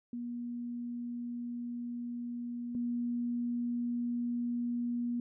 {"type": "tone pair in turn", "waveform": "sine", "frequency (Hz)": [240, 240], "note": ["B3", "B3"], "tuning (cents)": [-49, -49], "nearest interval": "unison", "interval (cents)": 0, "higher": "neither", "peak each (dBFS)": [-36, -31], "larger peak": "second", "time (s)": [[0.13, 2.75], [2.75, 5.2]], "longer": "first", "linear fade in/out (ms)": 2, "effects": []}